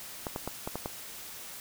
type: clicks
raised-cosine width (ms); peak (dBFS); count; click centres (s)
1; -19; 6; 0.268 / 0.361 / 0.476 / 0.675 / 0.756 / 0.859
effects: white hiss -44 dBFS RMS until 1.6 s